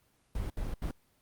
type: noise bursts at uneven times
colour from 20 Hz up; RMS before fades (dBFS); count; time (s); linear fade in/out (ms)
brown; -34; 3; 0.35-0.5 / 0.57-0.74 / 0.82-0.91; 2
effects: pink hiss -70 dBFS RMS until 1.21 s + Opus 24 kbps